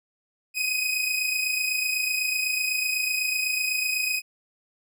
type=tone pair together; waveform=sawtooth; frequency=2505 / 2533 Hz; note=D#7 / D#7; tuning=+11 / +30 cents; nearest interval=unison; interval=19 cents; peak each=-22 / -26 dBFS; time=0.54-4.22 s; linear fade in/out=50 ms; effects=none